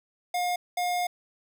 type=tone bursts at uneven times; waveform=square; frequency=713 Hz; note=F5; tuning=36 cents sharp; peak=-26 dBFS; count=2; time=0.34-0.56 / 0.77-1.07 s; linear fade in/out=5 ms; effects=none